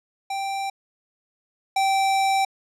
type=tone pair in turn; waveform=square; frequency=784 / 777.7 Hz; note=G5 / G5; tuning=0 / -14 cents; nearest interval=unison; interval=14 cents; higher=first; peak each=-26 / -19 dBFS; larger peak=second; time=0.3-0.7 / 1.76-2.45 s; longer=second; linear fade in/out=5 ms; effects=low-pass 9000 Hz 12 dB/octave